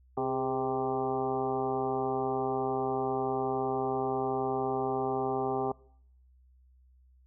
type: harmonic tone with a mistuned harmonic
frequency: 130.6 Hz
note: C3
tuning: 3 cents flat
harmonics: 1 / 2 / 3 / 4 / 5 / 6 / 7 / 8 / 9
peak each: -41 / -37 / -32 / -42 / -40 / -33 / -43 / -43 / -42 dBFS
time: 0.17-5.72 s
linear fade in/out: 5 ms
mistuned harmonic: 3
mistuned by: +42 cents
effects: noise-tail reverb RT60 0.7 s tail -24 dB re dry + added 63 Hz sine -58 dBFS peak until 7.26 s